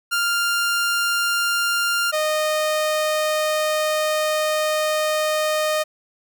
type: tone pair in turn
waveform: sawtooth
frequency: 1396.9 / 616.3 Hz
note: F6 / D#5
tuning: 0 / -17 cents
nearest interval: octave + major second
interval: 1417 cents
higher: first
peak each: -15 dBFS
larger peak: neither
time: 0.11-2.12 / 2.12-5.84 s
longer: second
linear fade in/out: 20 ms
effects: none